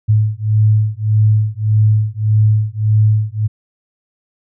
sine beating tone pair, 106.6 / 108.3 Hz, G#2 / A2, +46 / -27 cents, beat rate 1.7 Hz, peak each -13 dBFS, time 0.08-3.48 s, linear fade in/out 20 ms, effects none

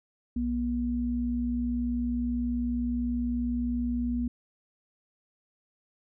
sine tone pair together, 60.8 / 240.7 Hz, B1 / B3, -26 / -44 cents, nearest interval 2 octaves, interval 2382 cents, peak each -33 / -27 dBFS, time 0.36-4.28 s, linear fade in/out 5 ms, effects none

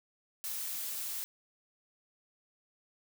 blue noise, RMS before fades -38 dBFS, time 0.44-1.24 s, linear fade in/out 0 ms, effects none

